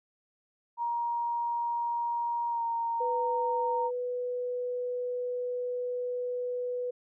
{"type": "tone with pitch glide", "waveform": "sine", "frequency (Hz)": [943, 927.3], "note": ["A#5", "A#5"], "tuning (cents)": [20, -9], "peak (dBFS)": -28, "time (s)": [0.77, 3.91], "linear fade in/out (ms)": 50, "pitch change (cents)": -29, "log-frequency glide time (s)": [2.49, 2.63]}
{"type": "tone", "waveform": "sine", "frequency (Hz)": 493.9, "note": "B4", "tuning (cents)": 0, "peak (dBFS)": -30, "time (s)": [3, 6.91], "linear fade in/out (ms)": 10}
{"effects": []}